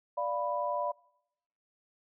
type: chord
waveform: sine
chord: B diminished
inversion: first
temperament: equal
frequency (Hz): 587.3 / 698.5 / 987.8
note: D5 / F5 / B5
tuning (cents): 0 / 0 / 0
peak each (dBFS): -33 / -36 / -33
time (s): 0.17-0.92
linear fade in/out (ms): 10
effects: noise-tail reverb RT60 0.8 s tail -24 dB re dry